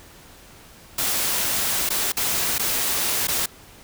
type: noise with dropouts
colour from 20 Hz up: white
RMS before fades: -23 dBFS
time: 0.98-3.46 s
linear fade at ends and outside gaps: 5 ms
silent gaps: 1.891-1.902 / 2.121-2.168 / 2.583-2.594 / 3.272-3.282 s
effects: pink hiss -47 dBFS RMS until 3.83 s